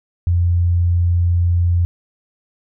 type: tone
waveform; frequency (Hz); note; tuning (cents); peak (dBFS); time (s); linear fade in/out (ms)
sine; 87; F2; -6; -12; 0.27-1.85; 0
effects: none